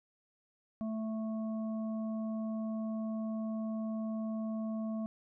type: harmonic tone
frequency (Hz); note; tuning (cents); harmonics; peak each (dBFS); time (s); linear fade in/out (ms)
220; A3; 0; 1 / 3 / 5; -34 / -44 / -53; 0.81-5.06; 0
effects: none